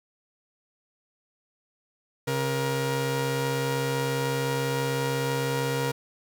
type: tone pair together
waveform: sawtooth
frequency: 135.71 / 473.1 Hz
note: C#3 / A#4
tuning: -36 / +26 cents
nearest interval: octave + minor seventh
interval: 2162 cents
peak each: -24 dBFS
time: 2.27-5.92 s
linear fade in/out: 10 ms
effects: none